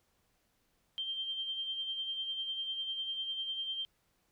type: tone with tremolo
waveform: sine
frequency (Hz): 3153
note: G7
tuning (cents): +9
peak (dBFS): -33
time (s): 0.98-3.85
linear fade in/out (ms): 0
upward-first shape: sine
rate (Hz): 10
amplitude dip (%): 45
effects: pink hiss -75 dBFS RMS until 4.31 s